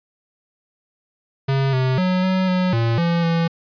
square tone with pitch steps, 135.8 / 129.8 / 183.9 / 186.9 / 183.3 / 115.5 / 169.8 / 167 Hz, C#3 / C3 / F#3 / F#3 / F#3 / A#2 / F3 / E3, -35 / -13 / -10 / +18 / -16 / -16 / -48 / +23 cents, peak -17 dBFS, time 1.48-3.48 s, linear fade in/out 10 ms, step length 250 ms, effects resampled to 11025 Hz

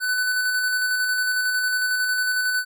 square tone with tremolo, 1500 Hz, F#6, 23 cents sharp, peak -20 dBFS, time 0-2.65 s, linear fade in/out 50 ms, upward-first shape square, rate 11 Hz, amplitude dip 25%, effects none

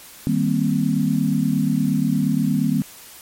sine chord, C minor seventh, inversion first, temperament equal, 155.56 / 196 / 233.1 / 261.6 Hz, Eb3 / G3 / Bb3 / C4, 0 / 0 / 0 / 0 cents, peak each -22 dBFS, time 0.27-2.82 s, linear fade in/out 0 ms, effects white hiss -42 dBFS RMS until 3.21 s + MP3 64 kbps

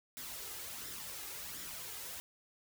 white noise with flanger, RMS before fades -45 dBFS, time 0.17-2.2 s, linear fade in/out 0 ms, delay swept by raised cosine 0.55 to 2.45 ms, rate 1.4 Hz, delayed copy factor +0.5, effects none

